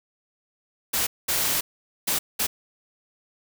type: noise bursts at uneven times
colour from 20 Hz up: white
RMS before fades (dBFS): -24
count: 4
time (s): 0.93-1.07 / 1.28-1.61 / 2.07-2.19 / 2.39-2.47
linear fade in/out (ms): 10
effects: none